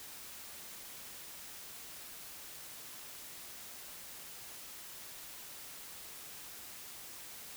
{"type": "silence", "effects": ["white hiss -49 dBFS RMS until 7.56 s"]}